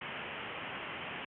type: low-pass noise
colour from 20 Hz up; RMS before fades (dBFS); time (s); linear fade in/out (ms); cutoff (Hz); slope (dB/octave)
white; -42; 0.01-1.25; 5; 3100; 96
effects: high-pass 100 Hz 12 dB/octave